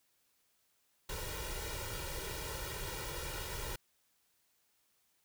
pink noise with comb filter, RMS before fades -41 dBFS, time 1.09-3.76 s, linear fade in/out 5 ms, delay 2.1 ms, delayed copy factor +0.9, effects white hiss -75 dBFS RMS until 5.24 s

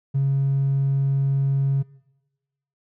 triangle tone, 137.3 Hz, C#3, 16 cents flat, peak -14 dBFS, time 0.14-1.83 s, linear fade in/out 20 ms, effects noise-tail reverb RT60 1.0 s tail -24 dB re dry + tanh soft clip ceiling -15 dBFS

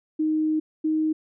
sine tone pair in turn, 311.1 / 312.6 Hz, D#4 / D#4, 0 / +8 cents, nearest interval unison, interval 8 cents, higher second, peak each -20 dBFS, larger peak neither, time 0.19-0.6 / 0.84-1.13 s, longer first, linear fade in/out 10 ms, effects none

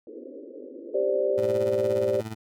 white band-pass noise, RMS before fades -41 dBFS, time 0.07-1.37 s, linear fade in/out 2 ms, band 250 to 540 Hz, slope 96 dB/octave
sine chord, G suspended fourth, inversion none, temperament equal, 392 / 523.3 / 587.3 Hz, G4 / C5 / D5, 0 / 0 / 0 cents, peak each -26 dBFS, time 0.94-2.21 s, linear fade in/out 10 ms
20% pulse tone with tremolo, 110 Hz, A2, in tune, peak -26 dBFS, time 1.37-2.35 s, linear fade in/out 20 ms, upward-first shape sine, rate 17 Hz, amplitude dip 70%
effects none

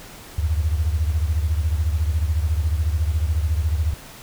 sine beating tone pair, 75.2 / 89.2 Hz, D2 / F2, +42 / +37 cents, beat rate 14 Hz, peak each -19 / -24 dBFS, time 0.38-3.94 s, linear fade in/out 5 ms, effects pink hiss -41 dBFS RMS until 4.22 s

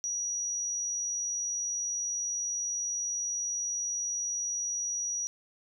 sine tone, 5800 Hz, F#8, 35 cents flat, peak -30 dBFS, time 0.04-5.27 s, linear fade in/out 0 ms, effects none

